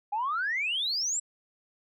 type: exponential sweep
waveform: sine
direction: up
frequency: 800 to 7902 Hz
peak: -26 dBFS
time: 0.12-1.2 s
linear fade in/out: 10 ms
effects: tanh soft clip ceiling -22 dBFS